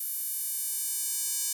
square tone with high-pass filter sweep, 330.5 Hz, E4, 5 cents sharp, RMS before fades -32 dBFS, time 0-1.53 s, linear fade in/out 5 ms, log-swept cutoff 12000 to 7500 Hz, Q 1.5, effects none

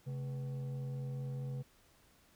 sine tone with frequency modulation, 135.2 Hz, C#3, 43 cents flat, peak -35 dBFS, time 0.06-1.63 s, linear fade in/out 20 ms, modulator 355 Hz, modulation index 0.38, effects tanh soft clip ceiling -36 dBFS + pink hiss -67 dBFS RMS until 2.35 s

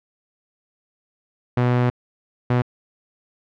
sawtooth tone bursts at uneven times, 123.2 Hz, B2, 4 cents flat, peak -12 dBFS, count 2, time 1.57-1.9 / 2.5-2.62 s, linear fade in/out 5 ms, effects low-pass 2000 Hz 12 dB/octave

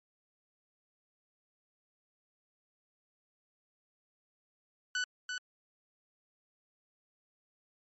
sawtooth tone with echo, 1491 Hz, F#6, 13 cents sharp, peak -27 dBFS, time 4.95-5.04 s, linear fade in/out 2 ms, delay 340 ms, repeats 1, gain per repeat -5 dB, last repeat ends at 5.38 s, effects MP3 32 kbps

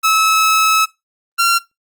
sawtooth tone pair in turn, 1296 / 1373.1 Hz, E6 / F6, -30 / -30 cents, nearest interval minor second, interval 100 cents, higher second, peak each -7 dBFS, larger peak neither, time 0.03-0.86 / 1.38-1.59 s, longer first, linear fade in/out 20 ms, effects noise-tail reverb RT60 0.2 s tail -20 dB re dry + Opus 32 kbps

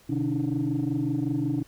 sine tone cluster, 128.1 / 150.9 / 284.1 / 309.5 Hz, C3 / D3 / C#4 / D#4, -36 / +47 / +43 / -9 cents, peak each -29 / -32 / -27 / -28 dBFS, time 0.09-1.63 s, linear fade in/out 10 ms, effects tanh soft clip ceiling -18 dBFS + pink hiss -57 dBFS RMS until 1.67 s

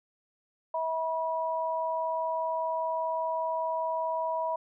sine tone pair together, 646 / 971 Hz, E5 / B5, -35 / -30 cents, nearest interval perfect fifth, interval 705 cents, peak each -31 / -30 dBFS, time 0.74-4.56 s, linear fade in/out 5 ms, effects none

